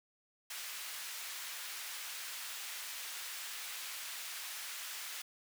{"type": "high-pass noise", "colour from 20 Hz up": "pink", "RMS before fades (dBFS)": -44, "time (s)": [0.5, 5.22], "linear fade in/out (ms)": 5, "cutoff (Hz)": 1700, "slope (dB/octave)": 12, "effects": []}